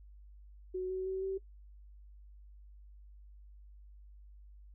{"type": "tone with pitch steps", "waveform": "sine", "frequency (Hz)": [370, 374.7, 379.5, 384.4], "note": ["F#4", "F#4", "F#4", "G4"], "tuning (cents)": [0, 22, 44, -34], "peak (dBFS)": -33, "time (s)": [0.74, 1.38], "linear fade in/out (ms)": 10, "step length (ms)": 160, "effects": ["noise-tail reverb RT60 0.1 s tail -17 dB re dry", "added 50 Hz sine -52 dBFS peak until 4.74 s"]}